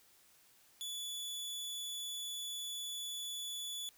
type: tone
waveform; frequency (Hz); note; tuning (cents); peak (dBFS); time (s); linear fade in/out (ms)
sawtooth; 3444; A7; -38; -37; 0.81-3.89; 0
effects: white hiss -66 dBFS RMS until 3.97 s